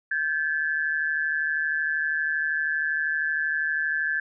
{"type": "tone pair together", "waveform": "sine", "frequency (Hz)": [1568, 1720.7], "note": ["G6", "A6"], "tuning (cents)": [0, -39], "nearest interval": "major second", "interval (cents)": 161, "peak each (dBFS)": -26, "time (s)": [0.11, 4.2], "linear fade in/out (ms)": 5, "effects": []}